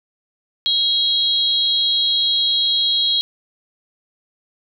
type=tone cluster; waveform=sine; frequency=3287 / 3836 / 4194 Hz; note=G#7 / A#7 / C8; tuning=-19 / +49 / +3 cents; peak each=-18 / -20 / -21 dBFS; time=0.66-3.21 s; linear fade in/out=0 ms; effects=none